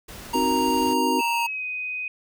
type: noise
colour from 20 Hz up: pink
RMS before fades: -40 dBFS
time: 0.08-0.94 s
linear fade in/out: 10 ms
type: tone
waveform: square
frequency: 933 Hz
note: A#5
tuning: 1 cent sharp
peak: -23 dBFS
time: 0.33-1.47 s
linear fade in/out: 10 ms
type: chord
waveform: sine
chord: C half-diminished seventh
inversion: none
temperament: equal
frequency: 261.6 / 311.1 / 370 / 466.2 Hz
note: C4 / Eb4 / Gb4 / Bb4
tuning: 0 / 0 / 0 / 0 cents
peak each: -25 / -28 / -27 / -30 dBFS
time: 0.34-1.21 s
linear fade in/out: 10 ms
type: tone with pitch glide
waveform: sine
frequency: 2637 to 2502 Hz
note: E7 to D#7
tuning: 0 to +9 cents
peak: -27 dBFS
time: 1.19-2.08 s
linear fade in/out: 2 ms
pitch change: -91 cents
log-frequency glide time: 1.31-1.64 s
effects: none